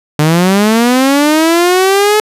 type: linear sweep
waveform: sawtooth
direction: up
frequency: 146.83 to 429.8 Hz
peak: -3 dBFS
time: 0.19-2.2 s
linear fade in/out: 2 ms
effects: resampled to 32000 Hz